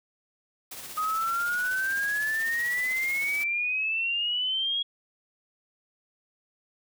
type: noise with tremolo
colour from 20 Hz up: white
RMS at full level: -39 dBFS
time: 0.71-3.44 s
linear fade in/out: 5 ms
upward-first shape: sine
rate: 16 Hz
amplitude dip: 40%
type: exponential sweep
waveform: sine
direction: up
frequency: 1244.5 to 3322 Hz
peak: -25 dBFS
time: 0.97-4.83 s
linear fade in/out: 10 ms
effects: none